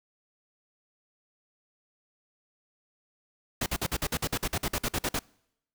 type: noise bursts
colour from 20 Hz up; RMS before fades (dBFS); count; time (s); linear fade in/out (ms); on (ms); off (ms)
pink; -29; 16; 3.61-5.192; 5; 52; 50
effects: noise-tail reverb RT60 0.8 s tail -26 dB re dry